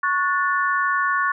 sine chord, F# minor, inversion second, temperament equal with one note detuned, 1108.7 / 1461.3 / 1760 Hz, C#6 / F#6 / A6, 0 / -22 / 0 cents, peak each -21 / -23 / -24 dBFS, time 0.03-1.32 s, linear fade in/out 5 ms, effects none

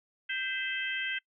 harmonic tone with a mistuned harmonic, 523.3 Hz, C5, in tune, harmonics 3 / 4 / 5 / 6, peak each -35 / -36 / -37 / -38 dBFS, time 0.29-1.19 s, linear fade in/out 10 ms, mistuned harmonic 4, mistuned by -50 cents, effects noise-tail reverb RT60 0.1 s tail -23 dB re dry

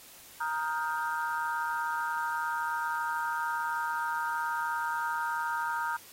sine tone cluster, 934 / 1248 / 1411 / 1570 Hz, A#5 / D#6 / F6 / G6, +3 / +5 / +17 / +2 cents, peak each -32 / -37 / -36 / -37 dBFS, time 0.4-5.97 s, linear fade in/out 10 ms, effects white hiss -52 dBFS RMS until 6.12 s + AAC 48 kbps

